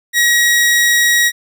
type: tone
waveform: sawtooth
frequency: 1903 Hz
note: A#6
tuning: 35 cents sharp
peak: -6 dBFS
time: 0.13-1.32 s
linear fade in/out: 50 ms
effects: none